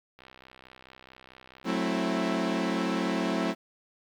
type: click train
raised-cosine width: 0.3 ms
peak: -33 dBFS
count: 103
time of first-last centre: 0.19-1.769 s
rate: 64.6 Hz
type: chord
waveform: sawtooth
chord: F# half-diminished seventh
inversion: none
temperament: equal with one note detuned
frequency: 185 / 220 / 265.3 / 329.6 Hz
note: F#3 / A3 / C4 / E4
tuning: 0 / 0 / +24 / 0 cents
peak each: -28 / -28 / -28 / -28 dBFS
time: 1.64-3.55 s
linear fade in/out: 50 ms
effects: low-pass 5000 Hz 12 dB/octave + 10-bit